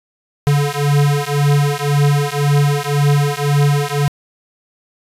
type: beating tone pair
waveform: square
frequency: 143.1 / 145 Hz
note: D3 / D3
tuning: -45 / -22 cents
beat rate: 1.9 Hz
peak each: -16 dBFS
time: 0.47-4.08 s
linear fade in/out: 0 ms
effects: resampled to 32000 Hz